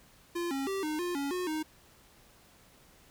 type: tone with pitch steps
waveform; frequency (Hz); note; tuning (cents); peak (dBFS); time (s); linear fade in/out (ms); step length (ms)
square; 345.6 / 272.3 / 389.2 / 306.7 / 353.2 / 280.5 / 362.1 / 311.2; F4 / C#4 / G4 / D#4 / F4 / C#4 / F#4 / D#4; -18 / -31 / -12 / -25 / +20 / +21 / -37 / 0; -32; 0.35-1.63; 10; 160
effects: pink hiss -60 dBFS RMS until 3.1 s